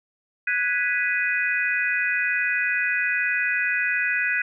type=chord; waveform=sine; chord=G# minor seventh; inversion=third; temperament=equal; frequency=1480 / 1661.2 / 1975.5 / 2489 Hz; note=F#6 / G#6 / B6 / D#7; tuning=0 / 0 / 0 / 0 cents; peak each=-26 / -27 / -26 / -26 dBFS; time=0.47-4.42 s; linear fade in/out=5 ms; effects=none